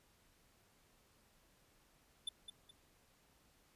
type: tone with echo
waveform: square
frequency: 3514 Hz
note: A7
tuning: 3 cents flat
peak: -38 dBFS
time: 2.27-2.29 s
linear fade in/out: 5 ms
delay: 210 ms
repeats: 2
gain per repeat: -9 dB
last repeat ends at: 2.71 s
effects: pink hiss -71 dBFS RMS until 3.75 s + resampled to 32000 Hz